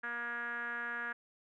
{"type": "tone with low-pass filter", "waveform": "5% pulse", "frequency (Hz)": 237.5, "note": "A#3", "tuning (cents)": 33, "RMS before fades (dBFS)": -39, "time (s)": [0.03, 1.13], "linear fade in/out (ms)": 10, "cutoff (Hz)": 1600, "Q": 8.5, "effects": []}